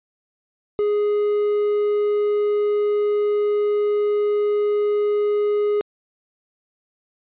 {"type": "tone", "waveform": "triangle", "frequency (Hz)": 415.3, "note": "G#4", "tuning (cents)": 0, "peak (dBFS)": -15, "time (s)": [0.79, 5.81], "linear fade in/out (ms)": 0, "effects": ["resampled to 8000 Hz"]}